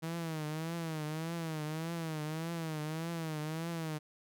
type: tone with vibrato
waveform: sawtooth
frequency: 160.1 Hz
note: D#3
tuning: 50 cents sharp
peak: -32 dBFS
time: 0.02-3.99 s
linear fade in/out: 20 ms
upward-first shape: triangle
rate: 1.7 Hz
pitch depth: 110 cents each way
effects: none